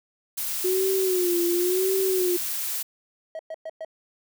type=noise; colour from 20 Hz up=blue; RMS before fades=-29 dBFS; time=0.37-2.83 s; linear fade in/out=10 ms
type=tone with vibrato; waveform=sine; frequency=364 Hz; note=F#4; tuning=28 cents flat; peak=-21 dBFS; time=0.64-2.37 s; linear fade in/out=10 ms; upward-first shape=sine; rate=0.94 Hz; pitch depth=91 cents each way
type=tone bursts; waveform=triangle; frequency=640 Hz; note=D#5; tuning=49 cents sharp; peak=-29 dBFS; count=4; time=3.35-3.848 s; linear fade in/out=2 ms; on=42 ms; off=110 ms
effects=none